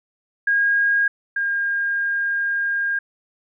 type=tone pair in turn; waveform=sine; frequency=1630 / 1614.1 Hz; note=G#6 / G#6; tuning=-33 / -50 cents; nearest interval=unison; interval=17 cents; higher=first; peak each=-15 / -19 dBFS; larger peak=first; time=0.47-1.08 / 1.36-2.99 s; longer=second; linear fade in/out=5 ms; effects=none